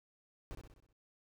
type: noise with echo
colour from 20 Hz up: brown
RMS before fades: -44 dBFS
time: 0.51-0.55 s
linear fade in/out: 0 ms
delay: 63 ms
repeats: 6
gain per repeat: -5 dB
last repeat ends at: 0.928 s
effects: none